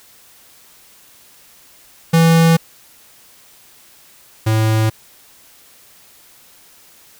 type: tone pair in turn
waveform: square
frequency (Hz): 164.81 / 110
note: E3 / A2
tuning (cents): 0 / 0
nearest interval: perfect fifth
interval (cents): 700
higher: first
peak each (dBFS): -9 / -13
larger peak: first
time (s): 2.13-2.57 / 4.46-4.9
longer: neither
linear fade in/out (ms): 10
effects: white hiss -47 dBFS RMS until 7.19 s